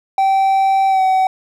triangle tone with pitch glide, 775 to 756.9 Hz, G5 to F#5, -20 to +39 cents, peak -9 dBFS, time 0.18-1.27 s, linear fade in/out 2 ms, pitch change -41 cents, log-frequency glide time 0.88-1.02 s, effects none

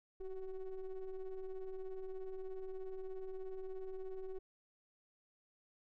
triangle ring-modulated tone, 185.6 Hz, F#3, 6 cents sharp, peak -36 dBFS, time 0.2-4.39 s, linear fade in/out 10 ms, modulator 194 Hz, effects none

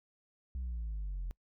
sine exponential sweep, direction down, 65.41 to 42.46 Hz, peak -33 dBFS, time 0.55-1.31 s, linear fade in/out 0 ms, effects noise-tail reverb RT60 0.1 s tail -26 dB re dry + tanh soft clip ceiling -34 dBFS

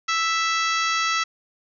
harmonic tone with a mistuned harmonic, 659.3 Hz, E5, in tune, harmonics 2 / 3 / 4 / 5 / 6 / 7 / 8 / 9 / 10, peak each -23 / -27 / -29 / -31 / -33 / -34 / -35 / -36 / -37 dBFS, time 0.08-1.24 s, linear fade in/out 10 ms, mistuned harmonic 8, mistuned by +61 cents, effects none

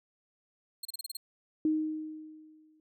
20% pulse tone bursts, 4220 Hz, C8, 14 cents sharp, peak -30 dBFS, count 7, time 0.83-1.17 s, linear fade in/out 5 ms, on 22 ms, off 31 ms
sine tone with exponential decay, 311.1 Hz, D#4, in tune, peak -23 dBFS, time 1.65-2.8 s, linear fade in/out 2 ms, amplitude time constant 250 ms
effects none

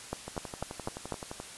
two click trains, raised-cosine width 1 ms, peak -24 / -18 dBFS, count 14 / 5, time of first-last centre 0.28-1.401 / 0.13-1.123 s, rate 11.6 / 4.03 Hz, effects white hiss -46 dBFS RMS until 1.57 s + resampled to 24000 Hz

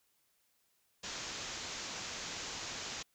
white low-pass noise, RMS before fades -43 dBFS, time 1.03-3.03 s, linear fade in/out 10 ms, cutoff 7200 Hz, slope 96 dB/octave, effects white hiss -75 dBFS RMS until 3.14 s

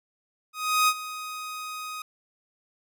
sawtooth tone with ADSR envelope, 1252 Hz, D#6, 10 cents sharp, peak -14 dBFS, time 0.53-2.02 s, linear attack 350 ms, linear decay 54 ms, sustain -16 dB, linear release 3 ms, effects none

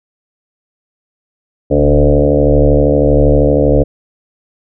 sine tone with frequency modulation, 290 Hz, D4, 22 cents flat, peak -6 dBFS, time 1.7-3.84 s, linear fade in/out 20 ms, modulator 72.7 Hz, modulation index 4.1, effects none

